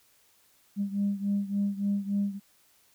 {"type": "beating tone pair", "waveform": "sine", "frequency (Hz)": [200, 203.5], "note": ["G3", "G#3"], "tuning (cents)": [35, -35], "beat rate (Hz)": 3.5, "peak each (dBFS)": [-27, -30], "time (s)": [0.76, 2.4], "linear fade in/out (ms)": 50, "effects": ["tanh soft clip ceiling -20 dBFS", "white hiss -64 dBFS RMS until 2.94 s"]}